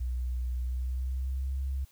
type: tone with pitch glide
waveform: sine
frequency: 61.74 to 66.94 Hz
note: B1 to C2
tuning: 0 to +40 cents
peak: -29 dBFS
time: 0-1.85 s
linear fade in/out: 10 ms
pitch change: +140 cents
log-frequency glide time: 0.57-1.58 s
effects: white hiss -63 dBFS RMS until 1.91 s